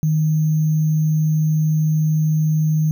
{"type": "tone with sample-and-hold", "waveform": "sine", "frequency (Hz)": 155.56, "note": "D#3", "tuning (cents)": 0, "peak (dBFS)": -14, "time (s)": [0.03, 2.91], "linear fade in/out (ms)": 0, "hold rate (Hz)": 6300, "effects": []}